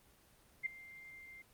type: tone with ADSR envelope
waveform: sine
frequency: 2100 Hz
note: C7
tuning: 6 cents sharp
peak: -31 dBFS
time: 0.63-1.42 s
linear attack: 30 ms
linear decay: 6 ms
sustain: -20 dB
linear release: 4 ms
effects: pink hiss -66 dBFS RMS until 1.53 s + Opus 24 kbps